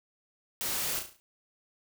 white noise with echo, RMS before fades -33 dBFS, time 0.61-0.99 s, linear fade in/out 0 ms, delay 35 ms, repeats 6, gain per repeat -6 dB, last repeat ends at 1.2 s, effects none

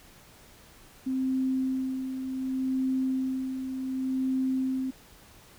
sine tone with tremolo, 261.6 Hz, C4, in tune, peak -24 dBFS, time 1.06-4.91 s, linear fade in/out 10 ms, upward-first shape sine, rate 0.67 Hz, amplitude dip 55%, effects pink hiss -54 dBFS RMS until 5.58 s

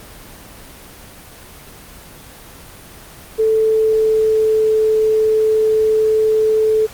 sine tone with pitch glide, 440 to 435.7 Hz, A4 to A4, 0 to -17 cents, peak -11 dBFS, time 3.38-6.87 s, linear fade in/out 20 ms, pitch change -17 cents, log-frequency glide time 3.51-4.76 s, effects pink hiss -38 dBFS RMS until 6.93 s + Opus 24 kbps

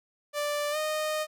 sawtooth tone with pitch glide, 587.3 to 616.5 Hz, D5 to D#5, 0 to -16 cents, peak -24 dBFS, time 0.33-1.27 s, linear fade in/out 50 ms, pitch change +84 cents, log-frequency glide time 0.71-0.77 s, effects none

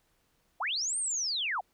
sine linear two-way sweep, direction up then down, 587.3 to 9010 to 623 Hz, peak -29 dBFS, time 0.6-1.61 s, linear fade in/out 10 ms, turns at 0.98 s, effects pink hiss -72 dBFS RMS until 1.73 s

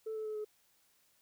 sine tone with pitch steps, 440 / 434.9 / 430 / 425 Hz, A4 / A4 / A4 / G#4, 0 / -20 / -40 / +40 cents, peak -35 dBFS, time 0.06-0.448 s, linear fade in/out 10 ms, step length 97 ms, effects tanh soft clip ceiling -34 dBFS + white hiss -71 dBFS RMS until 1.21 s

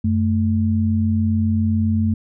sine tone pair together, 92.66 / 220 Hz, F#2 / A3, +3 / 0 cents, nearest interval octave + minor third, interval 1497 cents, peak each -18 dBFS, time 0.04-2.14 s, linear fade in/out 5 ms, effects none

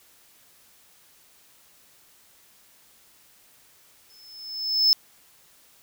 triangle tone with exponential growth, 5240 Hz, E8, 11 cents flat, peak -12 dBFS, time 4.1-4.93 s, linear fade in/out 0 ms, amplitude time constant 180 ms, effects white hiss -57 dBFS RMS until 5.82 s

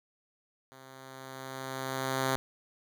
5% pulse tone with level ramp, 132.3 Hz, C3, 20 cents sharp, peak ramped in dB -40 to -15 dBFS, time 0.72-2.36 s, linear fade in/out 0 ms, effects none

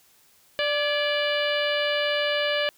harmonic tone with a mistuned harmonic, 587.3 Hz, D5, in tune, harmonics 1 / 2 / 3 / 4 / 5 / 6 / 7 / 8, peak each -25 / -35 / -29 / -32 / -29 / -35 / -38 / -41 dBFS, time 0.59-2.69 s, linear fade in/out 0 ms, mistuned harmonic 3, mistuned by -53 cents, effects white hiss -59 dBFS RMS until 2.77 s

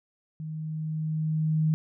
sine tone with level ramp, 156.5 Hz, D#3, 10 cents sharp, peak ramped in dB -33 to -20 dBFS, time 0.4-1.74 s, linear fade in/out 0 ms, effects none

